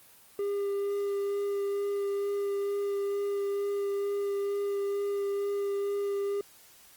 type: tone with vibrato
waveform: triangle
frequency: 401.7 Hz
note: G4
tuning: 42 cents sharp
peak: -26 dBFS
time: 0.39-6.41 s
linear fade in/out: 2 ms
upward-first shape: sine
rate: 2.2 Hz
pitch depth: 10 cents each way
effects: white hiss -56 dBFS RMS until 6.96 s + Opus 24 kbps